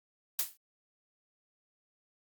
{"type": "noise with exponential decay", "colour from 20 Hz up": "blue", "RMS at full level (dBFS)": -27, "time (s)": [0.39, 0.57], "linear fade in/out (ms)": 1, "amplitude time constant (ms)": 37, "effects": ["Opus 48 kbps"]}